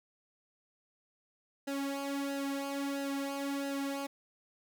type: tone with flanger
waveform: sawtooth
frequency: 278.1 Hz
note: C#4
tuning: 6 cents sharp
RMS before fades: -36 dBFS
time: 1.67-4.07 s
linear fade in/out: 10 ms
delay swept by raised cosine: 0.87 to 3.07 ms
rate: 1.5 Hz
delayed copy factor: -0.75
effects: none